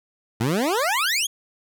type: exponential sweep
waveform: 20% pulse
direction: up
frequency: 104.5 to 3437 Hz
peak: -15 dBFS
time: 0.4-1.27 s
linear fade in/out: 10 ms
effects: none